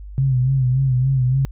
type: tone with vibrato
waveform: sine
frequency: 130.4 Hz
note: C3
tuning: 5 cents flat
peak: -14 dBFS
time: 0.18-1.45 s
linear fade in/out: 0 ms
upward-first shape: sine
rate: 3.5 Hz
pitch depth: 73 cents each way
effects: added 50 Hz sine -32 dBFS peak until 1.51 s